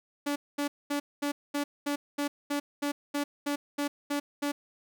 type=tone bursts; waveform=sawtooth; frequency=288 Hz; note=D4; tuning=34 cents flat; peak=-24 dBFS; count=14; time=0.26-4.52 s; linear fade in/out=10 ms; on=100 ms; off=220 ms; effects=none